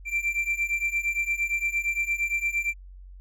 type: beating tone pair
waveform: triangle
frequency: 2349 / 2357.7 Hz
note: D7 / D7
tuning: 0 / +6 cents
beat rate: 8.7 Hz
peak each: -27 / -25 dBFS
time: 0.05-2.74 s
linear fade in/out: 50 ms
effects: added 46 Hz sine -42 dBFS peak until 3.2 s